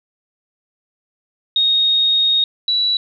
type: tone pair in turn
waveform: sine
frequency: 3729 / 3932 Hz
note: A#7 / B7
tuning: 0 / -8 cents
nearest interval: minor second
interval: 92 cents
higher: second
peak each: -12 / -14 dBFS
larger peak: first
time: 1.56-2.44 / 2.68-2.97 s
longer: first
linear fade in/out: 2 ms
effects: none